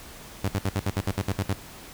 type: tone bursts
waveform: sawtooth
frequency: 98 Hz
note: G2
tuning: in tune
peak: -19 dBFS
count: 11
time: 0.44-1.536 s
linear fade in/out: 5 ms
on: 46 ms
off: 59 ms
effects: pink hiss -44 dBFS RMS until 1.93 s